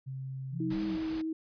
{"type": "tone", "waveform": "sine", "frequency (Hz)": 132.8, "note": "C3", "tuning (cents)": 26, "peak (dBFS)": -36, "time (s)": [0.06, 0.75], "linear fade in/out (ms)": 20}
{"type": "exponential two-way sweep", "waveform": "sine", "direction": "up then down", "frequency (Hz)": [158.3, 207.7, 175.9], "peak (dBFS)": -35, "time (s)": [0.51, 0.99], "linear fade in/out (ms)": 50, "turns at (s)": 0.84}
{"type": "tone with vibrato", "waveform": "sine", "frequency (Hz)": 319.1, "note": "D#4", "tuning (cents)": 44, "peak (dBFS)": -31, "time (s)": [0.6, 1.33], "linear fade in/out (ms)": 5, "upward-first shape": "triangle", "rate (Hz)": 7.7, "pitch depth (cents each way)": 11}
{"type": "noise", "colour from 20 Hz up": "pink", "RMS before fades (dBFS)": -45, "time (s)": [0.7, 1.22], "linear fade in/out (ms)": 10}
{"effects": ["resampled to 11025 Hz"]}